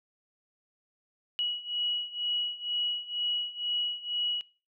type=beating tone pair; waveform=sine; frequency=2917 / 2919.1 Hz; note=F#7 / F#7; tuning=-25 / -24 cents; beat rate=2.1 Hz; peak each=-34 / -31 dBFS; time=1.39-4.41 s; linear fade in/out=0 ms; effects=noise-tail reverb RT60 0.4 s tail -25 dB re dry